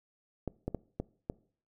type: clicks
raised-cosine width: 2 ms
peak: -20 dBFS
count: 5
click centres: 0.477 / 0.68 / 0.747 / 1 / 1.299 s
effects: noise-tail reverb RT60 0.5 s tail -22 dB re dry